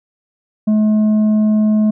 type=tone with tanh clipping; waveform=sine; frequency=214.1 Hz; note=A3; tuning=47 cents flat; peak=-11 dBFS; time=0.67-1.91 s; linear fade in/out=10 ms; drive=5 dB; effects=none